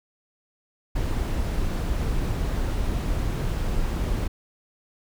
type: noise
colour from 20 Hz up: brown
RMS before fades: -25 dBFS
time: 0.95-4.28 s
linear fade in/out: 10 ms
effects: none